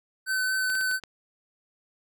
square tone with vibrato, 1522 Hz, F#6, 48 cents sharp, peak -25 dBFS, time 0.26-1 s, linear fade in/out 50 ms, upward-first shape sine, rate 4.3 Hz, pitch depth 12 cents each way
clicks, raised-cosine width 0.2 ms, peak -24 dBFS, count 5, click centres 0.7 / 0.753 / 0.811 / 0.913 / 1.037 s
effects none

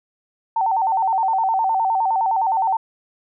sine tone with vibrato, 830.6 Hz, G#5, in tune, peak -16 dBFS, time 0.56-2.77 s, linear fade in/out 5 ms, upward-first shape square, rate 9.7 Hz, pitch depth 140 cents each way, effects none

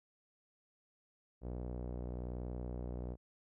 sawtooth tone with low-pass filter, 61.1 Hz, B1, 18 cents flat, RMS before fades -42 dBFS, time 1.41-3.17 s, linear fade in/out 50 ms, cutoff 560 Hz, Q 1.4, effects none

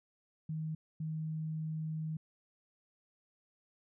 sine tone bursts at uneven times, 157.4 Hz, D#3, 20 cents sharp, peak -35 dBFS, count 2, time 0.49-0.75 / 1-2.17 s, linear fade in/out 5 ms, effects none

